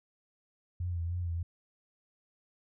sine tone with vibrato, 86.5 Hz, F2, 16 cents flat, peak -31 dBFS, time 0.8-1.43 s, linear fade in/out 5 ms, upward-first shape sine, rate 3.3 Hz, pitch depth 53 cents each way, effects none

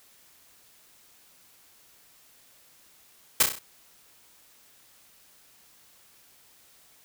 white noise with echo, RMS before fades -18 dBFS, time 3.4-3.43 s, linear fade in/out 5 ms, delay 32 ms, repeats 5, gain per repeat -5 dB, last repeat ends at 3.59 s, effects white hiss -58 dBFS RMS until 7.04 s

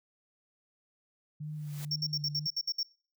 sine tone with vibrato, 149.5 Hz, D3, 31 cents sharp, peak -36 dBFS, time 1.4-2.47 s, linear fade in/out 10 ms, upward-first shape sine, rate 2 Hz, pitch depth 35 cents each way
white noise with exponential growth, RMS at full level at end -43 dBFS, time 1.43-1.85 s, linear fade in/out 2 ms, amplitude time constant 90 ms
triangle tone bursts, 5480 Hz, F8, 34 cents flat, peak -28 dBFS, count 9, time 1.91-2.831 s, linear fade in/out 5 ms, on 49 ms, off 60 ms
effects noise-tail reverb RT60 0.5 s tail -26 dB re dry

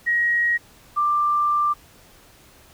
sine tone pair in turn, 1893 / 1183.3 Hz, A#6 / D6, +26 / +13 cents, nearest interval minor sixth, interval 813 cents, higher first, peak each -17 dBFS, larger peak neither, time 0.06-0.58 / 0.96-1.74 s, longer second, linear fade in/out 20 ms, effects pink hiss -51 dBFS RMS until 2.73 s

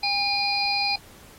harmonic tone with a mistuned harmonic, 809 Hz, G#5, 46 cents flat, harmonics 1 / 3 / 5 / 6, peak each -27 / -27 / -27 / -27 dBFS, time 0.03-0.96 s, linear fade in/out 5 ms, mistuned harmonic 5, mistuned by +47 cents, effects pink hiss -50 dBFS RMS until 1.38 s + AAC 48 kbps

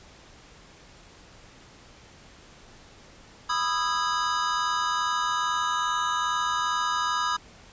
square chord, E major seventh, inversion second, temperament just, 988.9 / 1236.1 / 1318.5 / 1648.1 Hz, B5 / D#6 / E6 / G#6, +2 / -12 / 0 / -14 cents, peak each -30 / -28 / -34 / -33 dBFS, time 3.49-7.37 s, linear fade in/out 10 ms, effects pink hiss -51 dBFS RMS until 7.72 s + resampled to 16000 Hz

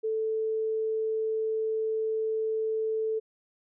sine tone, 440 Hz, A4, in tune, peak -26 dBFS, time 0.03-3.2 s, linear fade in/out 20 ms, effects none

